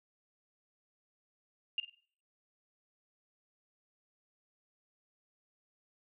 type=tone with echo; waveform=sine; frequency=2808 Hz; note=F7; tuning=9 cents sharp; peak=-29 dBFS; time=1.78-1.8 s; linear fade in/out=2 ms; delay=49 ms; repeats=3; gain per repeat=-10 dB; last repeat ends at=1.947 s; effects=noise-tail reverb RT60 0.5 s tail -20 dB re dry